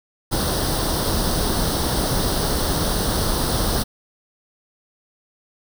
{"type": "noise with comb filter", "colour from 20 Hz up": "pink", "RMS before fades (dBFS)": -21, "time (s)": [0.31, 3.84], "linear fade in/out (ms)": 20, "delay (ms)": 0.21, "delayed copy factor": 0.75, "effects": []}